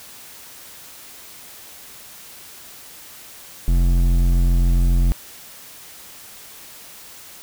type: tone with hard clipping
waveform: sine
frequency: 43.65 Hz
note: F1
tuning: in tune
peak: -15 dBFS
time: 3.68-5.12 s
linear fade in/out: 0 ms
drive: 11 dB
effects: white hiss -41 dBFS RMS until 7.42 s